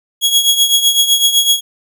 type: tone with tremolo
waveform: sawtooth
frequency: 3322 Hz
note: G#7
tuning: in tune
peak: -3 dBFS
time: 0.21-1.61 s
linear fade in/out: 50 ms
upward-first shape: triangle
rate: 7.9 Hz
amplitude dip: 75%
effects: none